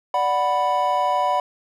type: chord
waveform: triangle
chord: B minor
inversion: first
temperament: equal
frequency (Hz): 587.3 / 740 / 987.8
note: D5 / F#5 / B5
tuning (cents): 0 / 0 / 0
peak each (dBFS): -23 / -20 / -19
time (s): 0.14-1.4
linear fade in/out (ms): 2
effects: none